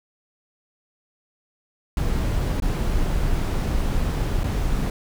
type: noise with dropouts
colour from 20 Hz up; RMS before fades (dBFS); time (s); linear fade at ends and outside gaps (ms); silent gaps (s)
brown; -22; 1.97-4.9; 2; 2.601-2.622 / 4.435-4.44
effects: none